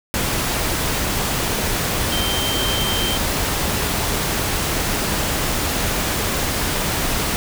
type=tone in noise; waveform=sine; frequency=3136 Hz; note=G7; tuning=in tune; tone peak=-23 dBFS; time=2.12-3.17 s; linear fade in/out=0 ms; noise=pink; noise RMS=-21 dBFS; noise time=0.14-7.36 s; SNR=-5 dB; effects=none